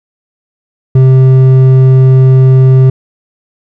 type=tone with hard clipping; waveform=sine; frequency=130.81 Hz; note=C3; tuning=in tune; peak=-3 dBFS; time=0.95-2.9 s; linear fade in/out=5 ms; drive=6 dB; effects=none